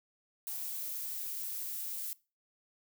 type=noise with high-pass filter sweep; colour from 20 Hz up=violet; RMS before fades=-39 dBFS; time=0.47-2.13 s; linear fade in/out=0 ms; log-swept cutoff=800 to 200 Hz; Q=7.3; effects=noise-tail reverb RT60 0.3 s tail -21 dB re dry